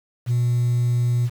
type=tone; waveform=sine; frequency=121 Hz; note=B2; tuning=35 cents flat; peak=-15 dBFS; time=0.26-1.3 s; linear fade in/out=50 ms; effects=tanh soft clip ceiling -15 dBFS + 7-bit